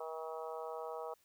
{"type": "harmonic tone", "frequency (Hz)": 160, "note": "D#3", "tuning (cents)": 49, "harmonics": [3, 4, 5, 6, 7, 8], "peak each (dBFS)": [-44, -46, -48, -50, -51, -52], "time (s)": [0, 1.14], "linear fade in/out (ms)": 5, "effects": ["white hiss -72 dBFS RMS until 1.24 s"]}